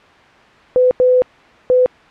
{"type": "tone bursts at uneven times", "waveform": "sine", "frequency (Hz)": 504, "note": "B4", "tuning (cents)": 35, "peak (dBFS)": -8, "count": 3, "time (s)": [[0.76, 0.91], [1, 1.22], [1.7, 1.86]], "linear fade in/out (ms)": 0, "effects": ["white hiss -44 dBFS RMS until 2.1 s", "low-pass 2000 Hz 12 dB/octave"]}